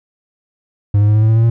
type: tone with pitch steps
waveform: triangle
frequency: 102.1 / 103.94 / 105.82 / 107.73 / 109.68 / 111.66 / 113.68 / 115.73 Hz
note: G#2 / G#2 / G#2 / A2 / A2 / A2 / A#2 / A#2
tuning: -29 / +2 / +33 / -36 / -5 / +26 / -43 / -12 cents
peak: -6 dBFS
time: 0.94-1.5 s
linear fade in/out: 5 ms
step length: 70 ms
effects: none